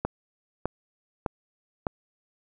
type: click train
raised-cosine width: 1 ms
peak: -12 dBFS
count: 4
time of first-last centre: 0.05-1.868 s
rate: 1.65 Hz
effects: none